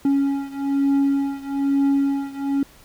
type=beating tone pair; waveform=triangle; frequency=277.2 / 278.3 Hz; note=C#4 / C#4; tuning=0 / +7 cents; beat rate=1.1 Hz; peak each=-18 / -20 dBFS; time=0.05-2.63 s; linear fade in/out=2 ms; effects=pink hiss -50 dBFS RMS until 2.84 s